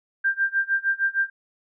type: tone with tremolo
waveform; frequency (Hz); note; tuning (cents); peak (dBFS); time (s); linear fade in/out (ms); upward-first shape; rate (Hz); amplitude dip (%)
sine; 1585; G6; +19; -17; 0.24-1.3; 10; sine; 6.5; 95
effects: none